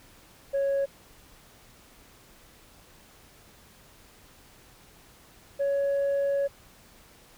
sine tone pair in turn, 553 / 558.8 Hz, C#5 / C#5, -4 / +14 cents, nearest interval unison, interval 18 cents, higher second, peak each -21 dBFS, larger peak neither, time 0.53-0.86 / 5.59-6.48 s, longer second, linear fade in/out 20 ms, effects tanh soft clip ceiling -22 dBFS + pink hiss -55 dBFS RMS until 7.37 s

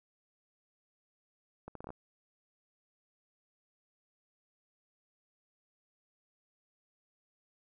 accelerating click train, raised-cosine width 1 ms, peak -30 dBFS, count 7, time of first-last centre 1.68-1.904 s, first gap 73 ms, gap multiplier 0.72, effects none

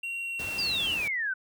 triangle tone with pitch glide, 2748 to 2720 Hz, F7 to F7, -29 to -46 cents, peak -30 dBFS, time 0.03-0.95 s, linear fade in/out 5 ms, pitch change -17 cents, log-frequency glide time 0.2-0.57 s
pink noise, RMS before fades -40 dBFS, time 0.39-1.08 s, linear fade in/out 5 ms
sine exponential sweep, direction down, 4978 to 1480 Hz, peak -27 dBFS, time 0.58-1.34 s, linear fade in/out 10 ms
effects high-pass 60 Hz 12 dB/octave

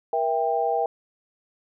sine chord, E diminished, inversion second, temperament just, 474.7 / 659.3 / 791.1 Hz, Bb4 / E5 / G5, +31 / 0 / +16 cents, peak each -26 / -26 / -24 dBFS, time 0.13-0.86 s, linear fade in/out 2 ms, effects none

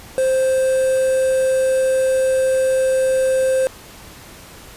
triangle tone with quantisation, 523.3 Hz, C5, in tune, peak -12 dBFS, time 0.18-3.67 s, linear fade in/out 0 ms, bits 5, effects pink hiss -40 dBFS RMS until 4.76 s + resampled to 32000 Hz

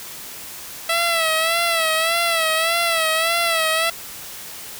10% pulse tone with vibrato, 659.3 Hz, E5, in tune, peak -9 dBFS, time 0.89-3.9 s, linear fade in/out 5 ms, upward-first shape sine, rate 1.7 Hz, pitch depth 65 cents each way, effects white hiss -35 dBFS RMS until 4.79 s

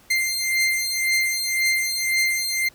sawtooth beating tone pair, 2093 / 2094.9 Hz, C7 / C7, 0 / +2 cents, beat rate 1.9 Hz, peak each -20 / -19 dBFS, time 0.1-2.69 s, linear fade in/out 10 ms, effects pink hiss -53 dBFS RMS until 2.74 s

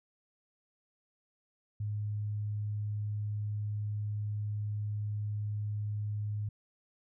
sine tone, 104.7 Hz, G#2, 15 cents sharp, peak -32 dBFS, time 1.8-6.49 s, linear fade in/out 5 ms, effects none

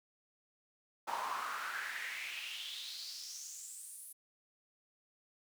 brown noise with high-pass filter sweep, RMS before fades -43 dBFS, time 1.07-4.13 s, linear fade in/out 10 ms, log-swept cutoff 860 to 11000 Hz, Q 4.8, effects none

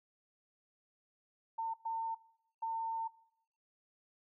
sine tone bursts at uneven times, 904 Hz, A5, 47 cents sharp, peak -34 dBFS, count 3, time 1.58-1.74 / 1.85-2.15 / 2.62-3.08 s, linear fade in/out 10 ms, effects noise-tail reverb RT60 0.7 s tail -20 dB re dry

